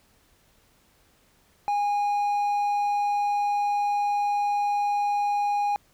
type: tone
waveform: triangle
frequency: 820 Hz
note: G#5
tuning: 22 cents flat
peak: -20 dBFS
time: 1.68-5.76 s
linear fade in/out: 0 ms
effects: pink hiss -62 dBFS RMS until 5.93 s